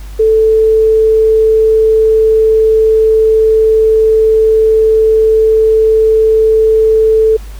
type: tone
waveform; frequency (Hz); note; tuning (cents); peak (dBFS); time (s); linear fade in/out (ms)
sine; 440.1; A4; 0; -5; 0.19-7.37; 10
effects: added 50 Hz sine -24 dBFS peak until 7.59 s + pink hiss -39 dBFS RMS until 7.59 s